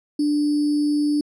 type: tone with sample-and-hold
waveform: sine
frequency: 294.9 Hz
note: D4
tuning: 7 cents sharp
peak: -17 dBFS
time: 0.19-1.21 s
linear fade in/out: 5 ms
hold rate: 4900 Hz
effects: low-pass 10000 Hz 12 dB/octave